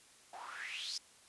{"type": "noise with band-pass filter sweep", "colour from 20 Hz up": "white", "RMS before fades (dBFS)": -44, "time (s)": [0.33, 0.98], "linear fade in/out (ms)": 5, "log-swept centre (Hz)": [720, 5400], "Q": 6.1, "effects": ["white hiss -62 dBFS RMS until 1.28 s", "resampled to 24000 Hz"]}